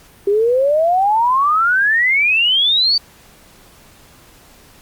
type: exponential sweep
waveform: sine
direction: up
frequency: 392 to 4640 Hz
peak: -11 dBFS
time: 0.27-2.98 s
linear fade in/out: 5 ms
effects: pink hiss -46 dBFS RMS until 4.81 s + Opus 48 kbps